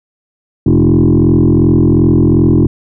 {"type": "tone with frequency modulation", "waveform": "sine", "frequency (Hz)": 216.9, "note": "A3", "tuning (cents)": -25, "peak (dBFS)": -4, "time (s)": [0.66, 2.67], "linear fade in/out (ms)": 5, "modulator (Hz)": 42.7, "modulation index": 3.3, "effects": ["tanh soft clip ceiling -2 dBFS"]}